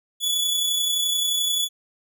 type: tone with amplitude modulation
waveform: sawtooth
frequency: 3422 Hz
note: A7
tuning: 49 cents flat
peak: -16 dBFS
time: 0.2-1.69 s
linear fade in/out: 50 ms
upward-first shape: sine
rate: 31.5 Hz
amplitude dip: 35%
effects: none